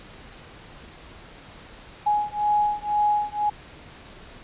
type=beating tone pair; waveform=sine; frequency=834 / 836 Hz; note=G#5 / G#5; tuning=+7 / +11 cents; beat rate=2 Hz; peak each=-23 dBFS; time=2.06-3.5 s; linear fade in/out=10 ms; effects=pink hiss -45 dBFS RMS until 4.43 s + resampled to 8000 Hz